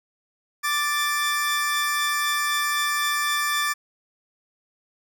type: tone pair together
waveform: sawtooth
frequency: 1174.7 / 1760.1 Hz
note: D6 / A6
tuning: 0 / 0 cents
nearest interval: perfect fifth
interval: 700 cents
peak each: -21 dBFS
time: 0.63-3.74 s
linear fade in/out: 20 ms
effects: none